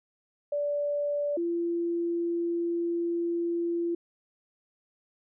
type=tone pair in turn; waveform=sine; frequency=581 / 341.2 Hz; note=D5 / F4; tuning=-19 / -40 cents; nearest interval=major sixth; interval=921 cents; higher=first; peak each=-26 / -26 dBFS; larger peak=neither; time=0.52-1.37 / 1.37-3.95 s; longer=second; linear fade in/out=5 ms; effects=none